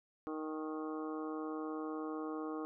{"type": "harmonic tone with a mistuned harmonic", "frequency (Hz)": 155.9, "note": "D#3", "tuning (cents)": 4, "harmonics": [2, 3, 4, 5, 6, 7, 8, 9], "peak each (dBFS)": [-40, -44, -53, -50, -60, -49, -51, -60], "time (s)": [0.27, 2.65], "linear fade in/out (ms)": 0, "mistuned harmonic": 6, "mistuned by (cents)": -81, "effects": []}